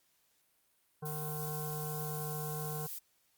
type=harmonic tone; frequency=151.9 Hz; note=D#3; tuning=41 cents flat; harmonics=1 / 3 / 5 / 7 / 9 / 10; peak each=-39 / -44 / -47 / -50 / -58 / -58 dBFS; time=1.02-2.87 s; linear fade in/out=10 ms
type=noise; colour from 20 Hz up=violet; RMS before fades=-42 dBFS; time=1.05-2.99 s; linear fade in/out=10 ms
effects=white hiss -73 dBFS RMS until 3.37 s + Opus 48 kbps